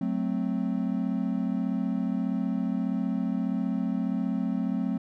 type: chord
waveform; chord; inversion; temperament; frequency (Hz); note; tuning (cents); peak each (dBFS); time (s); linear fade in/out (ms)
triangle; F# diminished; none; equal; 185 / 220 / 261.6; F#3 / A3 / C4; 0 / 0 / 0; -28; 0.01-4.98; 5
effects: none